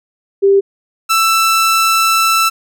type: tone pair in turn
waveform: sine / sawtooth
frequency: 394.7 / 1327.6 Hz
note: G4 / E6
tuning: +12 / +12 cents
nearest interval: octave + major sixth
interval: 2100 cents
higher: second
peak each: -6 dBFS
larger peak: neither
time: 0.42-0.61 / 1.09-2.5 s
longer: second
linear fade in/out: 20 ms
effects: none